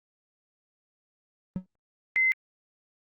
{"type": "tone with exponential decay", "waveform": "triangle", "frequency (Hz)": 185, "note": "F#3", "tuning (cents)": 0, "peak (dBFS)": -22, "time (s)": [1.56, 1.66], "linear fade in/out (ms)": 0, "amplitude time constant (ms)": 21}
{"type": "tone", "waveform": "sine", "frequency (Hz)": 2061, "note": "C7", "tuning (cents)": -27, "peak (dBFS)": -20, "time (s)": [2.16, 2.32], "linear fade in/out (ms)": 0}
{"effects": ["Opus 24 kbps"]}